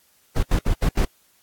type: noise bursts at uneven times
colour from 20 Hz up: brown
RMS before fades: -18 dBFS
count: 5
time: 0.36-0.43 / 0.51-0.59 / 0.66-0.74 / 0.82-0.89 / 0.97-1.05 s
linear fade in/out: 5 ms
effects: white hiss -60 dBFS RMS until 1.42 s + AAC 64 kbps